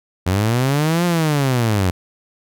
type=linear two-way sweep; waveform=sawtooth; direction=up then down; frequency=87.31 to 177.6 to 87.31 Hz; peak=-11 dBFS; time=0.26-1.91 s; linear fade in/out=10 ms; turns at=1.05 s; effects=none